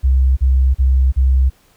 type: tone bursts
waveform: sine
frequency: 65.41 Hz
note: C2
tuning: in tune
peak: -9 dBFS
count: 4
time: 0.03-1.501 s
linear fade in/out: 20 ms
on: 340 ms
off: 37 ms
effects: pink hiss -54 dBFS RMS until 1.76 s